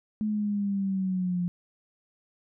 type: linear sweep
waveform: sine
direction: down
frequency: 215.2 to 174.61 Hz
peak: -25 dBFS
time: 0.21-1.48 s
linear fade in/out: 0 ms
effects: none